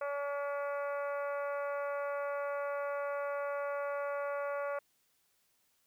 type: harmonic tone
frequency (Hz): 284.4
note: C#4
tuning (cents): +45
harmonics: 2 / 3 / 4 / 5 / 6 / 7 / 8 / 9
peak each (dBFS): -35 / -47 / -42 / -44 / -56 / -52 / -55 / -59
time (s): 0.01-4.79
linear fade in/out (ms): 5
effects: white hiss -74 dBFS RMS until 5.86 s